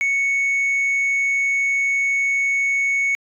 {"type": "tone", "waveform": "sine", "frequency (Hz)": 2217, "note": "C#7", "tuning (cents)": 0, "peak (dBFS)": -14, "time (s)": [0.01, 3.15], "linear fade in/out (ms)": 0, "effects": ["tanh soft clip ceiling -16 dBFS"]}